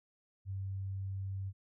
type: tone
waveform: sine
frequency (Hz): 96.7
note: G2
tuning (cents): -23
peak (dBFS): -36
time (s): 0.45-1.53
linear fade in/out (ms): 50
effects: none